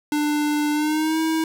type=tone with pitch glide; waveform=square; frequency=297.2 to 320.4 Hz; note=D4 to E4; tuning=+21 to -49 cents; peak=-20 dBFS; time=0.12-1.44 s; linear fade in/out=2 ms; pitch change=+130 cents; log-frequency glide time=0.72-1.19 s; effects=8-bit